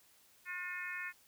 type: harmonic tone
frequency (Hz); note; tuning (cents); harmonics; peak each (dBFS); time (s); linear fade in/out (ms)
359.1; F4; +48; 3 / 4 / 5 / 6 / 7; -51 / -46 / -42 / -46 / -47; 0.45-1.13; 50
effects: white hiss -66 dBFS RMS until 1.27 s

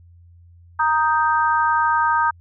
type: chord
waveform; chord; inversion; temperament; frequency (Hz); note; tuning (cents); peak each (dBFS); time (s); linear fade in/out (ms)
sine; Eb major; second; equal; 932.3 / 1244.5 / 1568; Bb5 / Eb6 / G6; 0 / 0 / 0; -18 / -20 / -22; 0.79-2.31; 10
effects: added 86 Hz sine -45 dBFS peak until 2.4 s

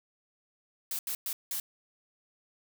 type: noise bursts at uneven times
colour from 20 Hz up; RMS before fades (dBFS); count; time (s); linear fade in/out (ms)
blue; -34; 4; 0.91-0.99 / 1.07-1.15 / 1.26-1.33 / 1.51-1.6; 2
effects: none

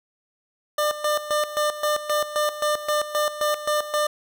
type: tone with tremolo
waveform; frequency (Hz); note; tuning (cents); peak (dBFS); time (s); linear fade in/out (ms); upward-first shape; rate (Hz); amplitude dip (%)
25% pulse; 599; D5; +34; -16; 0.78-4.07; 5; square; 3.8; 75
effects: none

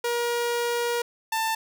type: tone pair in turn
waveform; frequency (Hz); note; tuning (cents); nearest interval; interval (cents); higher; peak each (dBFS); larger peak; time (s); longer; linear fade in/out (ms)
sawtooth; 475.8 / 890.4; A#4 / A5; +35 / +20; major seventh; 1085; second; -20; neither; 0.04-1.02 / 1.32-1.55; first; 5
effects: none

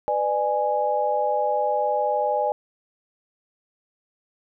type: chord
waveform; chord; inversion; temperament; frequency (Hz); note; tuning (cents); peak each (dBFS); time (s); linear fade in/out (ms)
sine; G# diminished; first; just; 498.4 / 598 / 830.6; B4 / D5 / G#5; +16 / +31 / 0; -27 / -24 / -23; 0.08-2.52; 0
effects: none

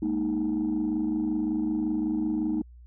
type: chord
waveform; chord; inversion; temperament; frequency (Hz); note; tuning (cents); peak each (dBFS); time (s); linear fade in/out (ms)
sine; Ab suspended second; none; equal; 207.7 / 233.1 / 311.1; Ab3 / Bb3 / Eb4; 0 / 0 / 0; -31 / -29 / -25; 0.02-2.62; 5
effects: tanh soft clip ceiling -20 dBFS + added 60 Hz sine -46 dBFS peak until 2.86 s

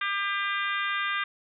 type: harmonic tone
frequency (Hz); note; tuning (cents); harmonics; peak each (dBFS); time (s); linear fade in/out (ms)
399.5; G4; +33; 3 / 4 / 5 / 6 / 7 / 8 / 9; -31 / -31 / -33 / -36 / -39 / -41 / -38; 0.01-1.24; 5
effects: none

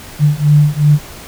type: beating tone pair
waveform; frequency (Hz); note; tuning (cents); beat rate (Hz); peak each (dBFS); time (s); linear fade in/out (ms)
sine; 146.83 / 149.53; D3 / D3; 0 / +32; 2.7; -10; 0.19-0.99; 50
effects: pink hiss -33 dBFS RMS until 1.27 s

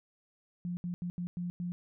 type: tone bursts at uneven times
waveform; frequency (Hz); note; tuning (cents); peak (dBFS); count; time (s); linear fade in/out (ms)
sine; 176; F3; +14; -33; 6; 0.65-0.77 / 0.84-0.94 / 1.02-1.1 / 1.18-1.27 / 1.37-1.5 / 1.6-1.72; 0
effects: none

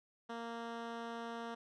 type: tone with low-pass filter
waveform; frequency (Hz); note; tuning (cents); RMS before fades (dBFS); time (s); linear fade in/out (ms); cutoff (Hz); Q
10% pulse; 232; A#3; -8; -44; 0.29-1.55; 10; 4100; 0.53
effects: none

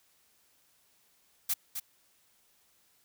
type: noise with echo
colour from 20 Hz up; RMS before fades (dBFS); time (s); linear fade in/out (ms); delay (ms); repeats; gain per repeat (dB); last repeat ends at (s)
blue; -29; 1.49-1.54; 10; 260; 1; -7; 1.8
effects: white hiss -68 dBFS RMS until 3.04 s

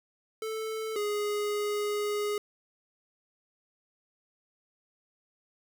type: tone pair in turn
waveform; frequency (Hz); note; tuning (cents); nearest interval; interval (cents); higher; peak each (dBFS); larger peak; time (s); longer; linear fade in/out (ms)
square; 440 / 415.3; A4 / G#4; 0 / 0; minor second; 100; first; -33 / -29; second; 0.42-0.96 / 0.96-2.38; second; 2
effects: none

